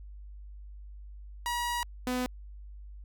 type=tone pair in turn; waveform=sawtooth; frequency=960 / 250.9 Hz; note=B5 / B3; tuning=-49 / +28 cents; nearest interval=octave + major seventh; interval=2323 cents; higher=first; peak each=-26 / -25 dBFS; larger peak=second; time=1.46-1.83 / 2.07-2.26 s; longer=first; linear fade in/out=0 ms; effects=added 50 Hz sine -43 dBFS peak until 3.04 s